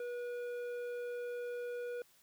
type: tone with tanh clipping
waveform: triangle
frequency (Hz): 484.6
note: B4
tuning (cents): -33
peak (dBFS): -40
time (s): 0-2.02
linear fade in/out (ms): 2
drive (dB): 14
effects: white hiss -67 dBFS RMS until 2.22 s